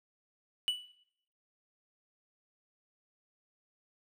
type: tone with exponential decay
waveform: triangle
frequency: 2960 Hz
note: F#7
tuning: in tune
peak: -23 dBFS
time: 0.68-0.88 s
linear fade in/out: 0 ms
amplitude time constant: 43 ms
effects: noise-tail reverb RT60 0.7 s tail -17 dB re dry